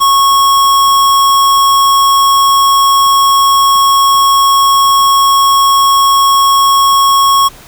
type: tone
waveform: square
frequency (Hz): 1100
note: C#6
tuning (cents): -14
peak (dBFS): -6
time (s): 0-7.49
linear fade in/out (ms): 20
effects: pink hiss -36 dBFS RMS until 7.67 s